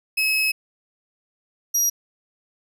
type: tone pair in turn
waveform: 35% pulse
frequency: 2570 / 5740 Hz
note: E7 / F8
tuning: -45 / +47 cents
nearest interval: octave + major second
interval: 1392 cents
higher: second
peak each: -17 / -15 dBFS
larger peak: second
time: 0.17-0.52 / 1.74-1.9 s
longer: first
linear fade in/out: 10 ms
effects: none